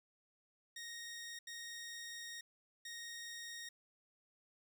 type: tone bursts at uneven times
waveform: 15% pulse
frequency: 1864.7 Hz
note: A#6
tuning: in tune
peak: -40 dBFS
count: 3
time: 0.76-1.39 / 1.47-2.41 / 2.85-3.69 s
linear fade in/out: 5 ms
effects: 13-bit